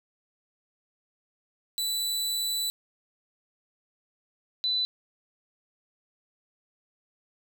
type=tone pair in turn; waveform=sawtooth / sine; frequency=3971 / 3994 Hz; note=B7 / B7; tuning=+9 / +19 cents; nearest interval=unison; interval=10 cents; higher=second; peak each=-24 dBFS; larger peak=neither; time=1.78-2.7 / 4.64-4.85 s; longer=first; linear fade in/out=0 ms; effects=none